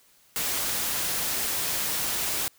white noise, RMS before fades -28 dBFS, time 0.36-2.48 s, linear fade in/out 0 ms, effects white hiss -60 dBFS RMS until 2.58 s

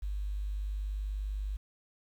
sine tone with quantisation, 50.2 Hz, G1, 42 cents sharp, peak -32 dBFS, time 0.02-1.57 s, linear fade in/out 10 ms, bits 10, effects none

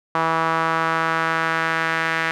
sawtooth tone with band-pass filter sweep, 162.9 Hz, E3, 20 cents flat, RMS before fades -21 dBFS, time 0.15-2.31 s, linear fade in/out 0 ms, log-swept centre 1100 to 1800 Hz, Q 2.3, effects none

